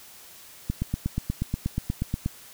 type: click train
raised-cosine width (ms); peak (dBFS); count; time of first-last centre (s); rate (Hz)
5; -13; 14; 0.7-2.261; 8.33
effects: white hiss -48 dBFS RMS until 2.53 s